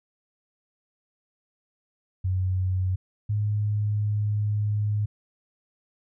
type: tone pair in turn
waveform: sine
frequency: 93 / 104.72 Hz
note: F#2 / G#2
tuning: +9 / +15 cents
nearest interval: major second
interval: 206 cents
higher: second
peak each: -22 dBFS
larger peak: neither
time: 2.24-2.96 / 3.29-5.06 s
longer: second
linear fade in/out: 10 ms
effects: none